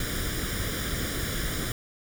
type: noise with comb filter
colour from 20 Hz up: pink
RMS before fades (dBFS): -30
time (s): 0-1.72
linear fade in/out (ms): 2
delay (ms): 0.57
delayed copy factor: +0.75
effects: none